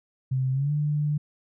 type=tone with pitch glide; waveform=sine; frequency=130.81 to 148.54 Hz; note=C3 to D3; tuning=0 to +20 cents; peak=-22 dBFS; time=0.31-1.18 s; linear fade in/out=10 ms; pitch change=+220 cents; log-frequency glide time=0.52-0.72 s; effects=none